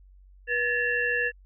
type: tone cluster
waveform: sine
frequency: 484.6 / 1717 / 1829 / 2720 Hz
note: B4 / A6 / A#6 / F7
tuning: -33 / -43 / -33 / -46 cents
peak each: -31 / -25 / -33 / -32 dBFS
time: 0.47-1.32 s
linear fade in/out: 50 ms
effects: added 47 Hz sine -50 dBFS peak until 1.45 s